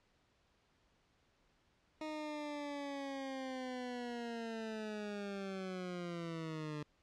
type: linear sweep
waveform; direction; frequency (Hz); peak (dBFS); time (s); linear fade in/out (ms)
20% pulse; down; 311.1 to 148.2; -36; 2.01-6.83; 2
effects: pink hiss -74 dBFS RMS until 7.02 s + low-pass 5000 Hz 12 dB/octave